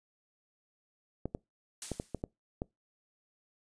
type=clicks; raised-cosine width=2 ms; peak=-21 dBFS; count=7; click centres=1.256 / 1.349 / 1.917 / 1.999 / 2.147 / 2.239 / 2.619 s
type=noise with exponential decay; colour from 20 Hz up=blue; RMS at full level=-35 dBFS; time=1.82-2.22 s; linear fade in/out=1 ms; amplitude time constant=85 ms
effects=noise-tail reverb RT60 0.2 s tail -25 dB re dry + resampled to 22050 Hz